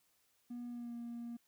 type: tone with pitch glide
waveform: triangle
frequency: 241.5 to 236.1 Hz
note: B3 to A#3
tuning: -39 to +22 cents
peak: -39 dBFS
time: 0.5-1.37 s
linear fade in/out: 10 ms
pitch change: -39 cents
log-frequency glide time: 0.69-0.94 s
effects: tanh soft clip ceiling -37 dBFS + white hiss -75 dBFS RMS until 1.47 s